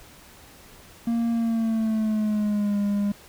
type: tone with pitch glide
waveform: triangle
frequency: 232.3 to 203.4 Hz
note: A#3 to G#3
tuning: -6 to -36 cents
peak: -19 dBFS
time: 1.07-3.12 s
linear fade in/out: 5 ms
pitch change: -230 cents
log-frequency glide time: 1.31-2.78 s
effects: pink hiss -49 dBFS RMS until 3.28 s

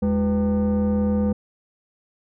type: tone with frequency modulation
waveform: sine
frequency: 207.7 Hz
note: G#3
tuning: in tune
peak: -15 dBFS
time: 0.02-1.33 s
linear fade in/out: 10 ms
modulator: 289 Hz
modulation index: 0.76
effects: tanh soft clip ceiling -17 dBFS

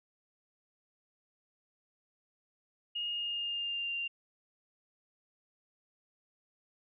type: tone with pitch glide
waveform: sine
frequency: 2857 to 2782 Hz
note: F7 to F7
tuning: +39 to -7 cents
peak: -33 dBFS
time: 2.95-4.08 s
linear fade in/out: 10 ms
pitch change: -46 cents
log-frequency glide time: 3.06-3.95 s
effects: none

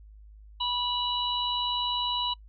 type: harmonic tone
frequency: 980 Hz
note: B5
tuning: 14 cents flat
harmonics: 1 / 3 / 4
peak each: -31 / -31 / -31 dBFS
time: 0.6-2.34 s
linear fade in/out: 10 ms
effects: noise-tail reverb RT60 0.1 s tail -25 dB re dry + added 52 Hz sine -47 dBFS peak until 2.48 s

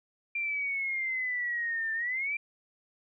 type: exponential two-way sweep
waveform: sine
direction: down then up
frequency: 2380 to 1777 to 2380 Hz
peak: -29 dBFS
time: 0.35-2.37 s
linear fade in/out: 5 ms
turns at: 1.93 s
effects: none

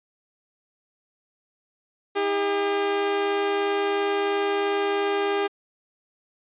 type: tone pair together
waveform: sawtooth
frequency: 319.5 / 402.5 Hz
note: D#4 / G4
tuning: +46 / +46 cents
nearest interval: major third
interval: 400 cents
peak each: -29 / -18 dBFS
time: 2.15-5.48 s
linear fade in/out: 20 ms
effects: resampled to 8000 Hz

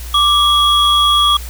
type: tone pair together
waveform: triangle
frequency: 1174.7 / 3323 Hz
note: D6 / G#7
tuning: 0 / 0 cents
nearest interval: octave + tritone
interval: 1800 cents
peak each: -10 dBFS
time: 0.14-1.37 s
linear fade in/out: 5 ms
effects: added 60 Hz sine -25 dBFS peak until 1.49 s + white hiss -34 dBFS RMS until 1.49 s

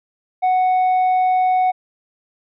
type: tone with tanh clipping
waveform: sine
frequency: 740 Hz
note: F#5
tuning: in tune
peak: -14 dBFS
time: 0.42-1.72 s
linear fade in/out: 20 ms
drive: 3 dB
effects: none

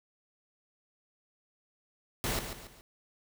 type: noise with echo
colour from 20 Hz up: pink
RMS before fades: -32 dBFS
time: 2.24-2.39 s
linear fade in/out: 0 ms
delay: 140 ms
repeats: 3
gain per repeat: -8 dB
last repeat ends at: 2.81 s
effects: none

